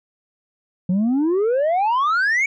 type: exponential sweep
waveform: sine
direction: up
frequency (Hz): 174.9 to 2283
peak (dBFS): -13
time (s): 0.89-2.46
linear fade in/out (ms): 5
effects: tanh soft clip ceiling -15 dBFS